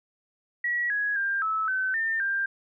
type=tone with pitch steps; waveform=sine; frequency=1924 / 1667 / 1594 / 1303 / 1526 / 1804 / 1589 Hz; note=B6 / G#6 / G6 / E6 / G6 / A6 / G6; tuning=-46 / +6 / +28 / -20 / -47 / +43 / +23 cents; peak=-24 dBFS; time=0.64-2.46 s; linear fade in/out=5 ms; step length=260 ms; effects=none